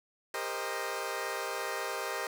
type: chord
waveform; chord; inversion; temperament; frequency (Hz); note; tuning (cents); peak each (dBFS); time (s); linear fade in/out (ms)
15% pulse; C minor seventh; second; equal with one note detuned; 398.4 / 466.2 / 523.3 / 622.3; G4 / Bb4 / C5 / Eb5; +28 / 0 / 0 / 0; -33; 0.34-2.27; 2
effects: none